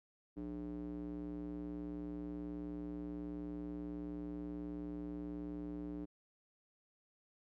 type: tone with band-pass filter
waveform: square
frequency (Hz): 59.3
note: A#1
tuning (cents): +30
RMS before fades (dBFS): -44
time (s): 0.36-6.06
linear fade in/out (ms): 20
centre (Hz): 290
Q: 3
effects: none